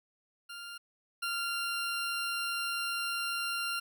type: tone pair in turn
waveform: 20% pulse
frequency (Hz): 1396.9 / 1387.3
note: F6 / F6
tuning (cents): 0 / -12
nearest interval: unison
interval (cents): 12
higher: first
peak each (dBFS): -37 / -27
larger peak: second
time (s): 0.49-0.78 / 1.22-3.8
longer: second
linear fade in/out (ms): 10
effects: none